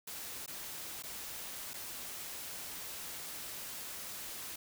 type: noise with dropouts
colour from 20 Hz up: white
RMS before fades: -44 dBFS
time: 0.07-4.56 s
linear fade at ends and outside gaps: 5 ms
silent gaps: 0.462-0.477 / 1.025-1.035 / 1.735-1.739 s
effects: none